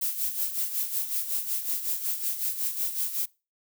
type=noise with tremolo; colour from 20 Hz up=violet; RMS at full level=-27 dBFS; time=0.01-3.26 s; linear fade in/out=10 ms; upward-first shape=sine; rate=5.4 Hz; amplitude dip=65%; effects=noise-tail reverb RT60 0.3 s tail -24 dB re dry